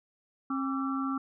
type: harmonic tone with a mistuned harmonic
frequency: 268.7 Hz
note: C4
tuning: 46 cents sharp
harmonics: 1 / 3 / 4 / 5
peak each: -30 / -44 / -36 / -37 dBFS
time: 0.5-1.18 s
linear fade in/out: 5 ms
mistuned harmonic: 4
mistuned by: +130 cents
effects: none